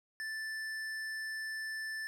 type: tone with hard clipping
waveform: triangle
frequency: 1760 Hz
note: A6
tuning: in tune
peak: -39 dBFS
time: 0.2-2.07 s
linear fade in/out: 0 ms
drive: 15 dB
effects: none